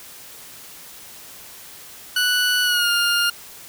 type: tone with pitch glide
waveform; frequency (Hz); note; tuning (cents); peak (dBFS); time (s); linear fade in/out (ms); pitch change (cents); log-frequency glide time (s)
20% pulse; 1480 to 1409.9; F#6 to F6; 0 to +16; -12; 2.16-3.3; 5; -84; 2.63-2.9
effects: white hiss -41 dBFS RMS until 3.68 s